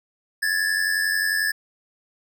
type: tone pair together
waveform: square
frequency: 1668.8 / 1760 Hz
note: G#6 / A6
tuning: +8 / 0 cents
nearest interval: minor second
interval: 92 cents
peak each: -24 dBFS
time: 0.42-1.52 s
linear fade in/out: 10 ms
effects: none